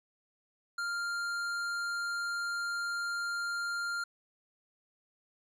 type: tone with hard clipping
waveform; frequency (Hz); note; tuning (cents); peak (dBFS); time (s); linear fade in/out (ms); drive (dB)
sine; 1396.9; F6; 0; -34; 0.78-4.04; 5; 11
effects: none